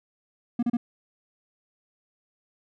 triangle tone bursts, 238.5 Hz, A#3, 40 cents sharp, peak -19 dBFS, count 3, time 0.59-0.77 s, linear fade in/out 5 ms, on 38 ms, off 33 ms, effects none

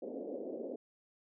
white band-pass noise, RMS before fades -42 dBFS, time 0.02-0.76 s, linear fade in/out 5 ms, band 230 to 570 Hz, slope 48 dB/octave, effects none

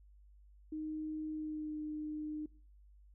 sine tone with pitch glide, 309.8 to 304.5 Hz, D#4 to D#4, -7 to -37 cents, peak -38 dBFS, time 0.72-2.46 s, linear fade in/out 5 ms, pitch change -30 cents, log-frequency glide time 1.32-1.78 s, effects noise-tail reverb RT60 0.5 s tail -23 dB re dry + added 50 Hz sine -58 dBFS peak until 3.14 s

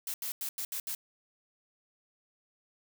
blue noise bursts at uneven times, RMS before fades -36 dBFS, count 6, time 0.07-0.14 / 0.22-0.32 / 0.41-0.49 / 0.58-0.65 / 0.72-0.8 / 0.87-0.95 s, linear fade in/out 2 ms, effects none

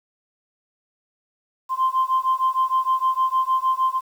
sine beating tone pair, 1041 / 1047.5 Hz, C6 / C6, -9 / +2 cents, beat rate 6.5 Hz, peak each -20 / -20 dBFS, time 1.69-4.01 s, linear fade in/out 50 ms, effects tanh soft clip ceiling -12 dBFS + 8-bit

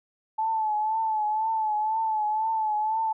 sine tone with vibrato, 869 Hz, A5, 22 cents flat, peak -23 dBFS, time 0.38-3.13 s, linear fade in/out 10 ms, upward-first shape triangle, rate 2 Hz, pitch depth 58 cents each way, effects none

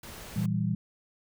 pink noise, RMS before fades -44 dBFS, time 0.03-0.46 s, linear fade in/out 5 ms
sine chord, E diminished, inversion second, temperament equal, 116.54 / 164.81 / 196 Hz, Bb2 / E3 / G3, 0 / 0 / 0 cents, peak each -30 dBFS, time 0.36-0.75 s, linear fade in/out 5 ms
effects none

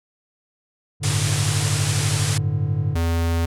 triangle chord, G suspended second, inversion none, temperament just, 98 / 110.25 / 147 Hz, G2 / A2 / D3, 0 / +4 / +2 cents, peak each -22 / -22 / -21 dBFS, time 1-2.98 s, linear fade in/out 50 ms
white low-pass noise, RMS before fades -27 dBFS, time 1.03-2.38 s, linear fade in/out 5 ms, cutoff 10000 Hz, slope 48 dB/octave
square tone, 83.6 Hz, E2, 25 cents sharp, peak -19 dBFS, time 2.95-3.46 s, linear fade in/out 10 ms
effects none

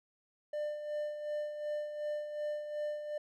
triangle tone with tremolo, 597 Hz, D5, 28 cents sharp, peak -31 dBFS, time 0.53-3.18 s, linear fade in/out 5 ms, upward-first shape sine, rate 2.7 Hz, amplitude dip 55%, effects none

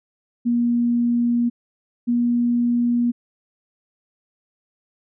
sine tone pair in turn, 238.3 / 239.6 Hz, A#3 / A#3, +38 / +48 cents, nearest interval unison, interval 10 cents, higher second, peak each -16 dBFS, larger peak neither, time 0.45-1.5 / 2.07-3.12 s, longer neither, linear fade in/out 20 ms, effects none

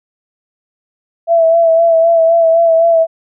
sine tone with vibrato, 663 Hz, E5, 10 cents sharp, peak -6 dBFS, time 1.27-3.07 s, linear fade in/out 50 ms, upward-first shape sine, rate 3.9 Hz, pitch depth 32 cents each way, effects none

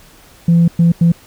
sine tone bursts at uneven times, 169.1 Hz, E3, 44 cents sharp, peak -5 dBFS, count 3, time 0.48-0.68 / 0.79-0.92 / 1.01-1.12 s, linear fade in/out 5 ms, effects tanh soft clip ceiling -4 dBFS + pink hiss -44 dBFS RMS until 1.26 s

